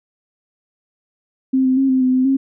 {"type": "tone with pitch steps", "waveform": "sine", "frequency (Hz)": [262.9, 258.9, 269.1, 260.3, 255.8, 257.3, 269.6], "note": ["C4", "C4", "C4", "C4", "C4", "C4", "C#4"], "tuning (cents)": [8, -18, 49, -9, -39, -29, -48], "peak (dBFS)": -12, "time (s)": [1.53, 2.37], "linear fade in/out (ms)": 10, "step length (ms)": 120, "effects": []}